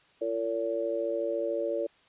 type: harmonic tone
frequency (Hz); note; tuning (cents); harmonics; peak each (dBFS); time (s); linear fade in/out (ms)
113.8; A#2; -41; 3 / 4 / 5; -34 / -33 / -30; 0.21-1.87; 10
effects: white hiss -62 dBFS RMS until 2.08 s + resampled to 8000 Hz